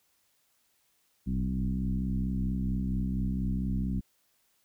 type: tone with frequency modulation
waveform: sine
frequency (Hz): 126.9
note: B2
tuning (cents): +47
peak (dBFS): -27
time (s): 1.26-4.01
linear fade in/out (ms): 20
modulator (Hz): 64.4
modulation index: 1.8
effects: white hiss -71 dBFS RMS until 4.64 s